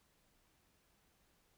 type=silence; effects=pink hiss -74 dBFS RMS until 1.57 s